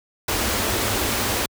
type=band-stop noise; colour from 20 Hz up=pink; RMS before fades=-22 dBFS; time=0.28-1.46 s; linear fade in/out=5 ms; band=120 to 190 Hz; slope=96 dB/octave; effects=high-pass 60 Hz 12 dB/octave